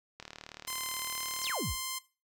click train, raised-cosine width 0.2 ms, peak -26 dBFS, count 50, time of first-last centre 0.2-1.496 s, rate 37.8 Hz
5% pulse tone with pitch glide, 1037 to 1044.8 Hz, C6 to C6, -16 to -3 cents, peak -23 dBFS, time 0.67-1.99 s, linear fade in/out 10 ms, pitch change +13 cents, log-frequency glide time 1.07-1.43 s
sine exponential sweep, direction down, 9500 to 33.32 Hz, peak -33 dBFS, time 1.4-1.76 s, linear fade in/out 50 ms
effects noise-tail reverb RT60 0.3 s tail -17 dB re dry

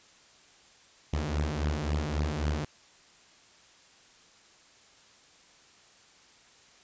sawtooth beating tone pair, 72.9 / 76.6 Hz, D2 / D#2, -12 / -27 cents, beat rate 3.7 Hz, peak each -27 dBFS, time 1.13-2.65 s, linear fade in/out 5 ms, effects white hiss -58 dBFS RMS until 6.83 s + resampled to 16000 Hz

